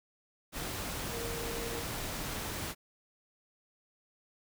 sine tone in noise, 465.7 Hz, A#4, 2 cents flat, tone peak -40 dBFS, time 1.1-1.84 s, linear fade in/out 50 ms, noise pink, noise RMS -38 dBFS, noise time 0.52-2.75 s, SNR -5 dB, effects none

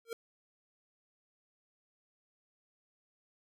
square tone with exponential growth, 460 Hz, A#4, 23 cents flat, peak -34 dBFS, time 0.05-0.13 s, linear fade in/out 2 ms, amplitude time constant 17 ms, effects none

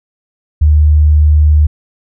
sine tone, 75.6 Hz, D#2, 49 cents flat, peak -4 dBFS, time 0.61-1.67 s, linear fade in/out 10 ms, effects none

